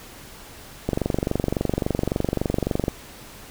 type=click train; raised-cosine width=2 ms; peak=-8 dBFS; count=48; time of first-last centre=0.89-2.882 s; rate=23.6 Hz; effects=pink hiss -43 dBFS RMS until 3.5 s